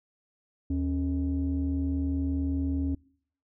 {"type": "tone pair together", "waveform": "sine", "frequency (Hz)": [77.8, 273.2], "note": ["D#2", "C#4"], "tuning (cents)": [0, -25], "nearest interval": "octave + minor seventh", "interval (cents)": 2175, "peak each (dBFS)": -27, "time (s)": [0.7, 2.95], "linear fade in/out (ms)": 5, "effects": ["noise-tail reverb RT60 0.6 s tail -25 dB re dry", "tanh soft clip ceiling -21 dBFS"]}